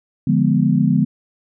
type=chord; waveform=sine; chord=D diminished seventh; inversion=none; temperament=equal; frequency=146.83 / 174.61 / 207.7 / 246.9 Hz; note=D3 / F3 / Ab3 / Cb4; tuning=0 / 0 / 0 / 0 cents; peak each=-18 dBFS; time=0.27-1.05 s; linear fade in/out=5 ms; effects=none